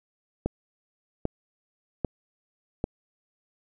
click train, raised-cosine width 2 ms, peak -12 dBFS, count 4, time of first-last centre 0.46-2.841 s, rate 1.26 Hz, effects none

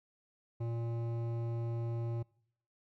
sine tone with hard clipping, 116.54 Hz, A#2, in tune, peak -36 dBFS, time 0.6-2.23 s, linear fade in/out 10 ms, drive 13 dB, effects noise-tail reverb RT60 0.7 s tail -25 dB re dry

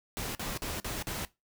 pink noise bursts, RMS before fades -36 dBFS, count 5, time 0.17-1.25 s, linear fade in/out 0 ms, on 180 ms, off 45 ms, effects noise-tail reverb RT60 0.2 s tail -18 dB re dry

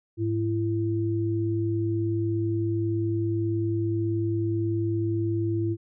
sine tone pair together, 105.8 / 335.9 Hz, G#2 / E4, +33 / +33 cents, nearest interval octave + minor sixth, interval 2000 cents, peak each -26 dBFS, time 0.17-5.77 s, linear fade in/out 50 ms, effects none

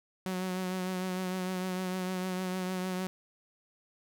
sawtooth tone with vibrato, 184.7 Hz, F#3, 3 cents flat, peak -28 dBFS, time 0.26-3.07 s, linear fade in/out 0 ms, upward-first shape triangle, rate 6.6 Hz, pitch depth 32 cents each way, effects none

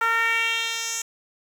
10% pulse tone with band-pass filter sweep, 457.1 Hz, A#4, 34 cents flat, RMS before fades -24 dBFS, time 0.01-1.02 s, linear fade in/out 5 ms, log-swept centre 1300 to 7100 Hz, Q 2.3, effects 7-bit

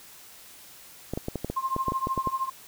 clicks, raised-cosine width 2 ms, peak -16 dBFS, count 12, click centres 1.136 / 1.175 / 1.284 / 1.357 / 1.446 / 1.5 / 1.764 / 1.883 / 1.921 / 2.071 / 2.177 / 2.273 s
sine tone with tremolo, 1059 Hz, C6, 21 cents sharp, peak -22 dBFS, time 1.56-2.5 s, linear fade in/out 10 ms, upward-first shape triangle, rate 13 Hz, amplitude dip 95%
effects white hiss -49 dBFS RMS until 2.67 s

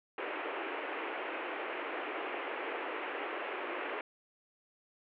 pink band-pass noise, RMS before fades -39 dBFS, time 0.18-4.01 s, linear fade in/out 2 ms, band 310 to 2800 Hz, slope 48 dB/octave, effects none

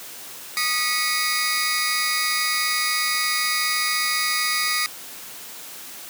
sawtooth tone cluster, 1237 / 1944 / 2207 / 4894 Hz, D#6 / B6 / C#7 / D#8, -10 / -28 / -8 / -29 cents, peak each -23 dBFS, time 0.57-4.86 s, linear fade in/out 0 ms, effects white hiss -38 dBFS RMS until 6.09 s + high-pass 150 Hz 12 dB/octave

